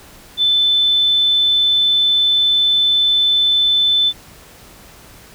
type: tone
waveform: sine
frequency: 3520 Hz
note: A7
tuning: in tune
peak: -11 dBFS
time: 0.37-4.13 s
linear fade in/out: 50 ms
effects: pink hiss -42 dBFS RMS until 5.34 s